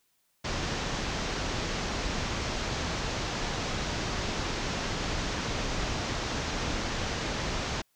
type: low-pass noise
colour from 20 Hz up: pink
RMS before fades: -32 dBFS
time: 0.44-7.82 s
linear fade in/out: 10 ms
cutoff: 6700 Hz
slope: 48 dB/octave
effects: white hiss -72 dBFS RMS until 7.95 s